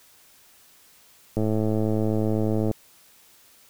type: click train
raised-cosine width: 2 ms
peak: -12 dBFS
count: 146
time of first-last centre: 1.37-2.713 s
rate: 108 Hz
effects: white hiss -55 dBFS RMS until 3.69 s